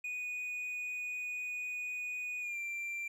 triangle tone with pitch glide, 2474 to 2362 Hz, D#7 to D7, -10 to +9 cents, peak -35 dBFS, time 0.04-3.08 s, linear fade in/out 5 ms, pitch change -81 cents, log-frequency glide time 2.4-2.58 s, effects none

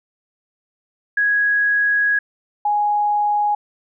sine tone pair in turn, 1661.2 / 830.6 Hz, G#6 / G#5, 0 / 0 cents, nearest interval octave, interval 1200 cents, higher first, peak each -14 / -15 dBFS, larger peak first, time 1.17-2.19 / 2.65-3.55 s, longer first, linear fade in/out 5 ms, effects none

